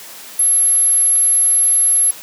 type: tone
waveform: sine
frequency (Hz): 11110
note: F9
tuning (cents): -10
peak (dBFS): -10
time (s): 0.39-2.11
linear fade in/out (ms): 5
effects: white hiss -35 dBFS RMS until 2.22 s + high-pass 200 Hz 12 dB/octave